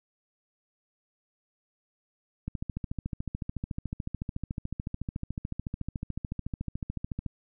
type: click train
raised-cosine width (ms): 5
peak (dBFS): -20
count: 67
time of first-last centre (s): 2.48-7.263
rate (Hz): 13.8
effects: none